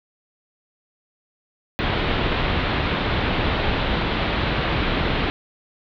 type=low-pass noise; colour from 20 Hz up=pink; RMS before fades=-22 dBFS; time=1.79-5.3 s; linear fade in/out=0 ms; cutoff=3900 Hz; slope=48 dB/octave; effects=none